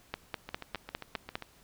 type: two click trains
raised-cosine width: 0.3 ms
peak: -24 / -17 dBFS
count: 8 / 7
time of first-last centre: 0.49-1.423 / 0.14-1.355 s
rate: 7.5 / 4.94 Hz
effects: pink hiss -61 dBFS RMS until 1.63 s